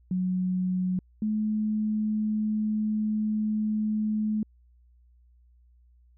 sine tone pair in turn, 183.8 / 214.3 Hz, F#3 / A3, -11 / -45 cents, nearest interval minor third, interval 266 cents, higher second, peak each -24 dBFS, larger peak neither, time 0.11-0.99 / 1.22-4.43 s, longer second, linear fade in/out 2 ms, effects added 60 Hz sine -56 dBFS peak until 6.17 s

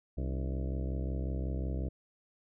harmonic tone with a mistuned harmonic, 65.41 Hz, C2, in tune, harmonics 1 / 2 / 3 / 4 / 5 / 6 / 7 / 8 / 9 / 10, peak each -33 / -39 / -43 / -45 / -47 / -49 / -50 / -51 / -52 / -53 dBFS, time 0.17-1.89 s, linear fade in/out 10 ms, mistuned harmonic 4, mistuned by +130 cents, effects none

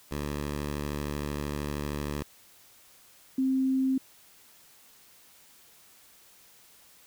10% pulse / sine tone pair in turn, 73 / 263.6 Hz, D2 / C4, -10 / +13 cents, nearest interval octave + minor seventh, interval 2223 cents, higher second, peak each -23 dBFS, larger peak neither, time 0.11-2.23 / 3.38-3.98 s, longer first, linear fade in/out 5 ms, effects white hiss -57 dBFS RMS until 7.06 s

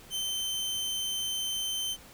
sawtooth tone, 3090 Hz, G7, 26 cents flat, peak -27 dBFS, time 0.1-1.97 s, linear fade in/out 50 ms, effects pink hiss -52 dBFS RMS until 2.13 s

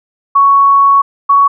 sine tone pair in turn, 1113 / 1119.4 Hz, C#6 / C#6, +7 / +17 cents, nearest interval unison, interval 10 cents, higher second, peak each -4 dBFS, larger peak neither, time 0.35-1.02 / 1.29-1.48 s, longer first, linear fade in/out 10 ms, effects none

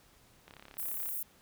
click train, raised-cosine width 0.3 ms, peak -34 dBFS, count 22, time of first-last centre 0.48-1.089 s, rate 34.5 Hz
white high-pass noise, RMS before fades -37 dBFS, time 0.78-1.23 s, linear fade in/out 5 ms, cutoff 11000 Hz, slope 24 dB/octave
effects pink hiss -63 dBFS RMS until 1.41 s

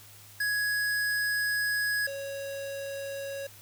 square tone pair in turn, 1670 / 553 Hz, G#6 / C#5, +9 / -4 cents, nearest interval octave + perfect fifth, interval 1913 cents, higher first, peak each -27 / -35 dBFS, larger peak first, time 0.4-2.07 / 2.07-3.47 s, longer first, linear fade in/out 5 ms, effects added 102 Hz sine -55 dBFS peak until 3.61 s + white hiss -52 dBFS RMS until 3.61 s

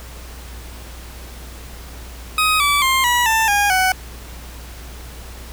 20% pulse tone with pitch steps, 1258 / 1153.6 / 1057.8 / 970.1 / 889.5 / 815.7 / 748 Hz, D#6 / D6 / C6 / B5 / A5 / G#5 / F#5, +19 / -31 / +19 / -31 / +19 / -31 / +19 cents, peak -9 dBFS, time 2.38-3.92 s, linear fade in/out 2 ms, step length 220 ms, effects added 60 Hz sine -34 dBFS peak until 5.52 s + pink hiss -39 dBFS RMS until 5.52 s

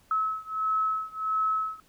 sine beating tone pair, 1292 / 1293.5 Hz, E6 / E6, -35 / -33 cents, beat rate 1.5 Hz, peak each -28 / -29 dBFS, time 0.11-1.8 s, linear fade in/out 2 ms, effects pink hiss -62 dBFS RMS until 1.88 s

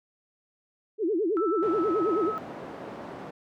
sine tone with vibrato, 378.6 Hz, F#4, 40 cents sharp, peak -23 dBFS, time 0.98-2.33 s, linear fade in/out 50 ms, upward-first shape sine, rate 9.3 Hz, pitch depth 290 cents each way
sine tone with pitch glide, 1321 to 1289.3 Hz, E6 to E6, +3 to -39 cents, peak -30 dBFS, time 1.37-2.38 s, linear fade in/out 0 ms, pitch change -42 cents, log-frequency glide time 1.68-1.98 s
white band-pass noise, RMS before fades -40 dBFS, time 1.62-3.31 s, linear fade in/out 10 ms, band 150 to 690 Hz, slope 12 dB/octave
effects none

